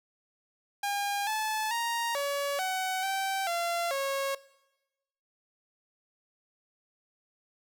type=tone with pitch steps; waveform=sawtooth; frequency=808 / 867 / 934 / 566 / 751 / 775 / 686 / 548 Hz; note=G#5 / A5 / A#5 / C#5 / F#5 / G5 / F5 / C#5; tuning=-48 / -26 / +3 / +36 / +26 / -20 / -31 / -20 cents; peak=-25 dBFS; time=0.83-4.35 s; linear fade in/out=5 ms; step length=440 ms; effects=noise-tail reverb RT60 1.0 s tail -20 dB re dry